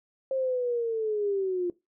sine linear sweep, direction down, 536 to 348.1 Hz, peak -25 dBFS, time 0.31-1.7 s, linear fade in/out 2 ms, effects noise-tail reverb RT60 0.2 s tail -19 dB re dry

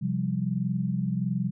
sine chord, C suspended fourth, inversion none, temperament equal, 130.81 / 174.61 / 196 Hz, C3 / F3 / G3, 0 / 0 / 0 cents, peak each -30 / -29 / -29 dBFS, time 0.01-1.51 s, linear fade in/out 20 ms, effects none

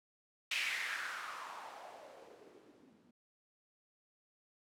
violet noise with low-pass filter sweep, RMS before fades -44 dBFS, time 0.51-3.11 s, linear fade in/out 5 ms, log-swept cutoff 2600 to 220 Hz, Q 3.3, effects none

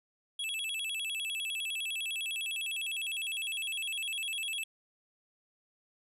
square tone with vibrato, 2960 Hz, F#7, in tune, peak -34 dBFS, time 0.39-4.64 s, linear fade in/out 5 ms, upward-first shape square, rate 9.9 Hz, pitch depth 200 cents each way, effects resampled to 32000 Hz

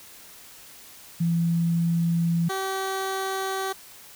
sine / 15% pulse tone pair in turn, 168.4 / 384.2 Hz, E3 / G4, +37 / -35 cents, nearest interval octave + major second, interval 1428 cents, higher second, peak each -20 dBFS, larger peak neither, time 1.2-2.49 / 2.49-3.73 s, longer first, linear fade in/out 10 ms, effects white hiss -47 dBFS RMS until 4.15 s

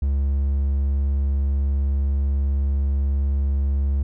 triangle tone, 69.3 Hz, C#2, in tune, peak -16 dBFS, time 0.02-4.03 s, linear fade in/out 5 ms, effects none

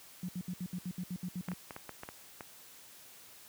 sine tone bursts, 179.9 Hz, F#3, 48 cents flat, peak -35 dBFS, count 11, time 0.23-1.536 s, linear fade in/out 2 ms, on 56 ms, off 69 ms
clicks, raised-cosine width 0.5 ms, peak -27 dBFS, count 8, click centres 1.486 / 1.517 / 1.708 / 1.764 / 1.893 / 2.034 / 2.089 / 2.408 s
effects white hiss -55 dBFS RMS until 3.48 s + high-pass 60 Hz 12 dB/octave

